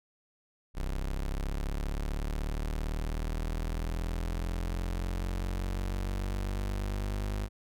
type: linear sweep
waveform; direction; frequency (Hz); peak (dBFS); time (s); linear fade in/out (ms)
35% pulse; up; 32.49 to 51; -29; 0.74-7.49; 50
effects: none